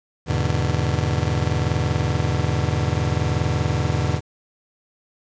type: chord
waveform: 40% pulse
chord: E dominant seventh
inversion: none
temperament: just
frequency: 82.41 / 103.01 / 123.61 / 148.33 Hz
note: E2 / G#2 / B2 / D3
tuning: 0 / -14 / +2 / +18 cents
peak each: -24 dBFS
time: 0.26-4.21 s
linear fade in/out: 50 ms
effects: resampled to 16000 Hz + 8-bit